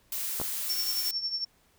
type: noise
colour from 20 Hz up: blue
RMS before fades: -33 dBFS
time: 0.12-1.11 s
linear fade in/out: 2 ms
type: clicks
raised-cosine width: 1 ms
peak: -20 dBFS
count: 2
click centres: 0.4 / 0.415 s
type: tone with tremolo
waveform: sine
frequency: 5440 Hz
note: F8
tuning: 46 cents flat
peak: -26 dBFS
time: 0.69-1.45 s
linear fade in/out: 10 ms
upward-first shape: triangle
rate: 11 Hz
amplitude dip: 75%
effects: pink hiss -65 dBFS RMS until 1.78 s